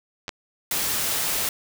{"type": "clicks", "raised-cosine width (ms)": 0.2, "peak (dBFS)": -14, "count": 2, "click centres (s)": [0.281, 0.292]}
{"type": "noise", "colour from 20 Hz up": "white", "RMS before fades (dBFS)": -25, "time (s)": [0.71, 1.49], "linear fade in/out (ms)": 2}
{"effects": []}